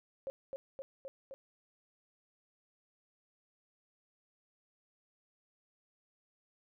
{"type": "tone with echo", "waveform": "sine", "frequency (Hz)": 540, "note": "C#5", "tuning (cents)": -45, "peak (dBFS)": -36, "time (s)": [0.27, 0.3], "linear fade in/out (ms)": 0, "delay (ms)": 260, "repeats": 4, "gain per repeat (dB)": -2, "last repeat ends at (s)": 1.34, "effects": []}